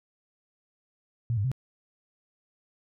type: tone with pitch steps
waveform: sine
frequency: 117.4 / 101 / 130.5 Hz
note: A#2 / G#2 / C3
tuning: +13 / -48 / -4 cents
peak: -24 dBFS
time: 1.3-1.516 s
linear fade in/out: 0 ms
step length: 72 ms
effects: none